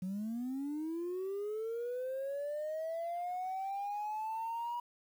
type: linear sweep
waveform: sine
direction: up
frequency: 179.7 to 965 Hz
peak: -34 dBFS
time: 0.02-4.8 s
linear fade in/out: 5 ms
effects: tanh soft clip ceiling -32 dBFS + 10-bit